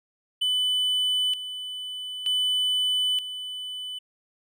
triangle tone with tremolo, 3000 Hz, F#7, 23 cents sharp, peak -20 dBFS, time 0.41-3.99 s, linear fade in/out 10 ms, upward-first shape square, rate 0.54 Hz, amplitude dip 70%, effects none

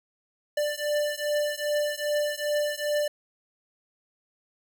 square beating tone pair, 590 / 592.5 Hz, D5 / D5, +8 / +15 cents, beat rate 2.5 Hz, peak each -29 dBFS, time 0.57-3.08 s, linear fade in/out 5 ms, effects none

